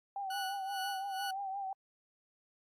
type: tone with vibrato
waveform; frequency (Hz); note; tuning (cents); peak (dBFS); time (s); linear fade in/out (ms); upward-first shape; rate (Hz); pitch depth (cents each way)
sine; 782; G5; -4; -36; 0.16-1.73; 2; triangle; 5.8; 62
type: tone with tremolo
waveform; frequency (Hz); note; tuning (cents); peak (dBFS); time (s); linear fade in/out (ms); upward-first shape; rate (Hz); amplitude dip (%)
20% pulse; 1475; F#6; -6; -33; 0.3-1.31; 5; sine; 2.3; 85
effects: AAC 64 kbps